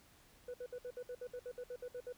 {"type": "tone bursts", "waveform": "sine", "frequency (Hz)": 493.9, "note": "B4", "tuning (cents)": 0, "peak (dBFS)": -39, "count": 14, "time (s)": [0.48, 2.126], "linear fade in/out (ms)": 5, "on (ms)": 60, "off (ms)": 62, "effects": ["tanh soft clip ceiling -41 dBFS", "pink hiss -65 dBFS RMS until 2.17 s"]}